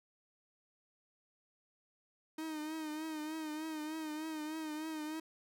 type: tone with vibrato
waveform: 45% pulse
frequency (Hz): 311.1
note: D#4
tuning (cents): 0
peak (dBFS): -39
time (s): 2.38-5.2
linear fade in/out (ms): 5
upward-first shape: triangle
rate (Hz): 3.3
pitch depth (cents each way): 57
effects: none